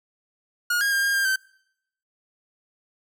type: tone with pitch steps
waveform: 45% pulse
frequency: 1435 / 1629 / 1605 / 1616 / 1600 / 1548 Hz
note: F6 / G#6 / G6 / G#6 / G6 / G6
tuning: +47 / -34 / +40 / -48 / +35 / -22 cents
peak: -20 dBFS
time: 0.7-1.36 s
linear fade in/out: 5 ms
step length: 110 ms
effects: noise-tail reverb RT60 0.8 s tail -26 dB re dry